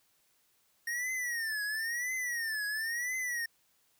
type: tone with vibrato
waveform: square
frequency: 1850 Hz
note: A#6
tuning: 14 cents flat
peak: -33 dBFS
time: 0.87-3.46 s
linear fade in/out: 5 ms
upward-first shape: triangle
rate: 0.98 Hz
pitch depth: 190 cents each way
effects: white hiss -71 dBFS RMS until 3.99 s